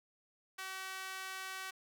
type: tone with high-pass filter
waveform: sawtooth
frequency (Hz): 380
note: F#4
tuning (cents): +46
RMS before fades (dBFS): -44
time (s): 0.58-1.71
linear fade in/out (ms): 10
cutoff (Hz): 1400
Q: 1.3
effects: none